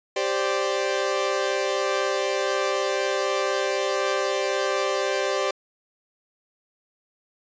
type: chord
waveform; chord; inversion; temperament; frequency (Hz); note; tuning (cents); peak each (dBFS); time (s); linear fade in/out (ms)
sawtooth; G suspended fourth; none; equal; 392 / 523.3 / 587.3; G4 / C5 / D5; 0 / 0 / 0; -23; 0.16-5.51; 5
effects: resampled to 16000 Hz